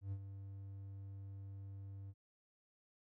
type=tone with ADSR envelope; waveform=triangle; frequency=98.1 Hz; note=G2; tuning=2 cents sharp; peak=-36 dBFS; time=0.01-2.14 s; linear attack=110 ms; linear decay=61 ms; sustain=-9 dB; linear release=46 ms; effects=none